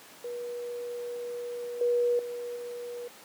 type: tone with level steps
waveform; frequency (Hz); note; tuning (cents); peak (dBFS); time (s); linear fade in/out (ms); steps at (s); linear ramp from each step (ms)
sine; 482.5; B4; -40; -33 / -22 / -33 / -35; 0.24-3.08; 5; 1.81 / 2.19 / 2.56; 2
effects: pink hiss -50 dBFS RMS until 3.24 s + high-pass 300 Hz 12 dB/octave